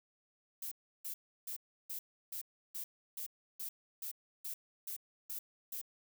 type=noise bursts; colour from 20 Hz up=violet; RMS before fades=-42 dBFS; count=13; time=0.62-5.815 s; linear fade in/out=5 ms; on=95 ms; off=330 ms; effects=none